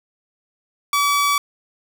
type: tone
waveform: sawtooth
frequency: 1145 Hz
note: D6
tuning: 44 cents flat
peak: -12 dBFS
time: 0.93-1.38 s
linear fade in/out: 2 ms
effects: 8-bit